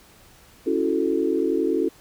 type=chord; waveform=sine; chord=F# minor seventh; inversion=second; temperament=equal; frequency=277.2 / 329.6 / 370 / 440 Hz; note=C#4 / E4 / F#4 / A4; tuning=0 / 0 / 0 / 0 cents; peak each=-26 / -24 / -25 / -25 dBFS; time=0.66-1.89 s; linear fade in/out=10 ms; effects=pink hiss -52 dBFS RMS until 2 s